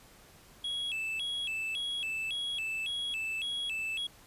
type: tone with vibrato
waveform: triangle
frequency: 2960 Hz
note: F#7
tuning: in tune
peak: -31 dBFS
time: 0.64-4.07 s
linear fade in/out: 5 ms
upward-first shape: square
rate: 1.8 Hz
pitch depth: 200 cents each way
effects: pink hiss -57 dBFS RMS until 4.26 s + resampled to 32000 Hz